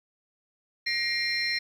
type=tone cluster; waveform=sine; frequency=1890 / 2113 / 2377 / 4166 / 5460 Hz; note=A#6 / C7 / D7 / C8 / F8; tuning=+23 / +16 / +20 / -8 / -40 cents; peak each=-30 / -31 / -36 / -29 / -35 dBFS; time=0.86-1.59 s; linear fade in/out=10 ms; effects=tanh soft clip ceiling -18 dBFS + 10-bit